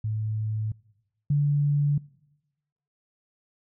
sine tone pair in turn, 108.4 / 144.7 Hz, A2 / D3, -25 / -25 cents, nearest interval perfect fourth, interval 500 cents, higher second, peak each -25 / -19 dBFS, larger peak second, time 0.04-0.72 / 1.3-1.98 s, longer neither, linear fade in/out 5 ms, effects noise-tail reverb RT60 1.0 s tail -23 dB re dry

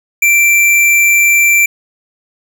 square tone, 2349 Hz, D7, in tune, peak -7 dBFS, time 0.22-1.66 s, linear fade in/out 5 ms, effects none

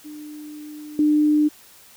sine tone with level steps, 300.5 Hz, D4, 40 cents sharp, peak -34 / -14 dBFS, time 0.04-1.49 s, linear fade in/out 20 ms, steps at 0.99 s, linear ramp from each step 2 ms, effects white hiss -49 dBFS RMS until 1.96 s

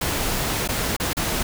pink noise with dropouts, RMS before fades -24 dBFS, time 0.01-1.43 s, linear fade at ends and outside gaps 5 ms, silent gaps 0.677-0.688 / 0.966-0.999 / 1.132-1.168 s, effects none

